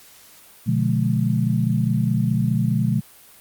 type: chord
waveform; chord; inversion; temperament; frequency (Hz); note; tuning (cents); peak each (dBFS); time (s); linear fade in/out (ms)
sine; B diminished seventh; none; just; 123.47 / 148.16 / 177.8 / 213.4; B2 / D3 / F3 / Ab3; 0 / +16 / +31 / +47; -21 / -24 / -24 / -23; 0.66-3.01; 20
effects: white hiss -48 dBFS RMS until 3.4 s + Opus 48 kbps